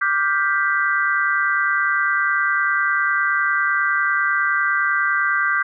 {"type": "chord", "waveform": "sine", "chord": "G dominant seventh", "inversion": "second", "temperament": "equal with one note detuned", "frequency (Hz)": [1174.7, 1418.1, 1568, 1975.5], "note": ["D6", "F6", "G6", "B6"], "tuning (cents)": [0, 26, 0, 0], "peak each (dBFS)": [-22, -25, -19, -25], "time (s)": [0.01, 5.63], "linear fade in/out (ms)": 10, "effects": []}